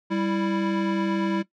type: tone pair together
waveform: square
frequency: 196 / 329.6 Hz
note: G3 / E4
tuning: 0 / 0 cents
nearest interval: major sixth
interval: 900 cents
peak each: -26 dBFS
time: 0.1-1.43 s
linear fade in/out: 20 ms
effects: noise-tail reverb RT60 0.1 s tail -17 dB re dry + low-pass 3000 Hz 12 dB/octave